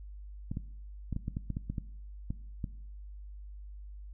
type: clicks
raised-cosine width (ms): 5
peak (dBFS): -22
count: 12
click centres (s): 0.515 / 0.571 / 1.127 / 1.164 / 1.281 / 1.369 / 1.503 / 1.569 / 1.7 / 1.782 / 2.305 / 2.642
effects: noise-tail reverb RT60 0.7 s tail -18 dB re dry + added 50 Hz sine -43 dBFS peak until 4.13 s